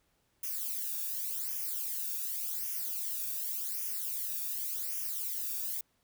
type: noise with flanger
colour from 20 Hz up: violet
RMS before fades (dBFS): -36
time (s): 0.43-5.81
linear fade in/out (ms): 5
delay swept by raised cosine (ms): 0.24 to 0.99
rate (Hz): 0.88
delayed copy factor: -0.8
effects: pink hiss -74 dBFS RMS until 6.03 s